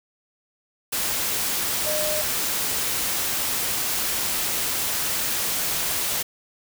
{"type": "tone in noise", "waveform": "sine", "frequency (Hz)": 610, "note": "D#5", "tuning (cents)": -34, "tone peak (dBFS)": -26, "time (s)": [1.86, 2.22], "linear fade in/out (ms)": 10, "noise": "white", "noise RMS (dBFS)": -25, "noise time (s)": [0.92, 6.23], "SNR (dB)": -4, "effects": []}